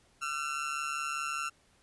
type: tone with amplitude modulation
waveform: 30% pulse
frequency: 1353 Hz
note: E6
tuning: 45 cents sharp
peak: -27 dBFS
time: 0.21-1.5 s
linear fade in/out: 20 ms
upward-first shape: sine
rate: 145 Hz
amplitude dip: 70%
effects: pink hiss -66 dBFS RMS until 1.82 s + resampled to 24000 Hz